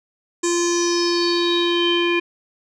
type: tone with low-pass filter sweep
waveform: square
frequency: 345.7 Hz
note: F4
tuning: 18 cents flat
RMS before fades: -19 dBFS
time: 0.43-2.2 s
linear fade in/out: 10 ms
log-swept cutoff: 7400 to 2600 Hz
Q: 8.2
effects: none